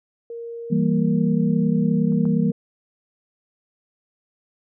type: tone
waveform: sine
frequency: 466.2 Hz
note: A#4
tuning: in tune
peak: -30 dBFS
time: 0.3-2.52 s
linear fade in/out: 2 ms
type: chord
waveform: sine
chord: E diminished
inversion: none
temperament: equal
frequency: 164.81 / 196 / 233.1 Hz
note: E3 / G3 / Bb3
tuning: 0 / 0 / 0 cents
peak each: -21 dBFS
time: 0.7-2.52 s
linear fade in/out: 20 ms
type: clicks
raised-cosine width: 1 ms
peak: -35 / -25 dBFS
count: 2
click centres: 2.123 / 2.254 s
effects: none